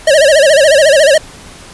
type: tone with vibrato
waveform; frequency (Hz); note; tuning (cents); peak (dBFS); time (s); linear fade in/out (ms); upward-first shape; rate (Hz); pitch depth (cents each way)
square; 587.3; D5; 0; -5; 0.07-1.18; 5; sine; 14; 160
effects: pink hiss -34 dBFS RMS until 1.73 s + resampled to 24000 Hz